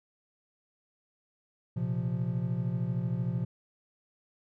triangle chord, Bb suspended second, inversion none, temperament equal with one note detuned, 117.69 / 130.81 / 174.61 Hz, Bb2 / C3 / F3, +17 / 0 / 0 cents, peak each -31 dBFS, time 1.76-3.45 s, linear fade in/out 10 ms, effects none

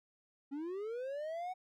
triangle linear sweep, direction up, 269.1 to 752 Hz, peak -36 dBFS, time 0.51-1.54 s, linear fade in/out 20 ms, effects none

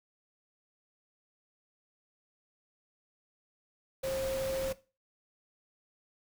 sine tone in noise, 533 Hz, C5, 32 cents sharp, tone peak -31 dBFS, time 4.03-4.73 s, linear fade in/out 10 ms, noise pink, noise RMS -41 dBFS, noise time 4.03-4.73 s, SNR +7 dB, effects noise-tail reverb RT60 0.3 s tail -17 dB re dry

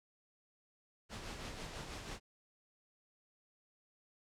pink noise with tremolo, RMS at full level -44 dBFS, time 1.09-2.2 s, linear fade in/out 50 ms, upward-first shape sine, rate 6.1 Hz, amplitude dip 40%, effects low-pass 7000 Hz 12 dB/octave

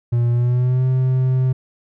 triangle tone with pitch glide, 119.3 to 129.35 Hz, A#2 to C3, +41 to -19 cents, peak -12 dBFS, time 0.12-1.53 s, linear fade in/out 10 ms, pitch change +140 cents, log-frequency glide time 0.31-0.85 s, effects none

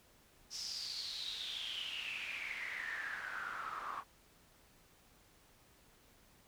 pink noise with band-pass filter sweep, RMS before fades -43 dBFS, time 0.5-4.04 s, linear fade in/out 50 ms, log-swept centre 5500 to 1100 Hz, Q 8.6, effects pink hiss -66 dBFS RMS until 6.47 s

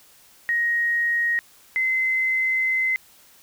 sine tone pair in turn, 1879 / 2056 Hz, A#6 / C7, +13 / -31 cents, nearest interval major second, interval 156 cents, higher second, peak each -19 dBFS, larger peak neither, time 0.49-1.39 / 1.76-2.96 s, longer second, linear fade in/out 0 ms, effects white hiss -53 dBFS RMS until 3.42 s

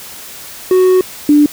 triangle / sine tone pair in turn, 370 / 294.5 Hz, F#4 / D4, 0 / +5 cents, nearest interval major third, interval 395 cents, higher first, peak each -4 dBFS, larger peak neither, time 0.71-1.01 / 1.29-1.46 s, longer first, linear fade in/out 2 ms, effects white hiss -31 dBFS RMS until 1.52 s

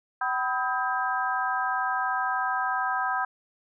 sine tone cluster, 762 / 995 / 1274 / 1595 Hz, G5 / B5 / D#6 / G6, -49 / +13 / +41 / +30 cents, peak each -30 dBFS, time 0.21-3.25 s, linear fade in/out 5 ms, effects none

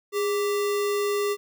sine tone with sample-and-hold, 410 Hz, G#4, 22 cents flat, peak -22 dBFS, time 0.12-1.37 s, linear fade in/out 50 ms, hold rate 1575 Hz, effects none

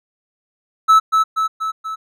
triangle tone with echo, 1305 Hz, E6, 18 cents flat, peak -5 dBFS, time 0.88-1 s, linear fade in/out 20 ms, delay 240 ms, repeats 4, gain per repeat -4 dB, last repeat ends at 1.96 s, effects none

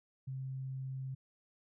sine tone, 132.4 Hz, C3, 21 cents sharp, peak -38 dBFS, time 0.27-1.15 s, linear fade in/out 10 ms, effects none

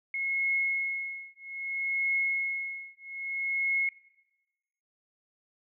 sine tone with tremolo, 2171 Hz, C#7, 37 cents flat, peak -24 dBFS, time 0.14-3.89 s, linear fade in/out 2 ms, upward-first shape triangle, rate 0.62 Hz, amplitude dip 100%, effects noise-tail reverb RT60 1.0 s tail -18 dB re dry

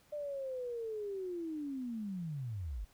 sine linear sweep, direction down, 600 to 43.65 Hz, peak -37 dBFS, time 0.12-2.85 s, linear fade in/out 10 ms, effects pink hiss -67 dBFS RMS until 2.93 s

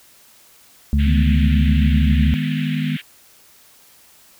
harmonic tone, 71.8 Hz, D2, 39 cents flat, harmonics 1 / 2 / 3, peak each -14 / -24 / -20 dBFS, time 0.93-2.34 s, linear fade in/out 0 ms
white band-pass noise, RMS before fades -34 dBFS, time 0.98-3.02 s, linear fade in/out 20 ms, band 1600 to 3400 Hz, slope 48 dB/octave
sine chord, G# minor, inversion second, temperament equal, 155.56 / 207.7 / 246.9 Hz, D#3 / G#3 / B3, 0 / 0 / 0 cents, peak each -21 / -26 / -23 dBFS, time 1.06-2.97 s, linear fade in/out 10 ms
effects white hiss -50 dBFS RMS until 4.39 s

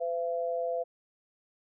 sine tone pair together, 507.9 / 678 Hz, B4 / E5, +48 / +49 cents, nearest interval perfect fourth, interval 501 cents, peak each -31 / -32 dBFS, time 0-0.84 s, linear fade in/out 20 ms, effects none

